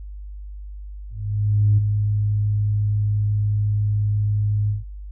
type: tone with ADSR envelope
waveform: sine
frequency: 104.1 Hz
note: G#2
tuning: 5 cents sharp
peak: -11 dBFS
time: 1.1-4.84 s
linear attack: 680 ms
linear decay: 9 ms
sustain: -6 dB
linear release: 150 ms
effects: tanh soft clip ceiling -7 dBFS + added 50 Hz sine -32 dBFS peak until 5.11 s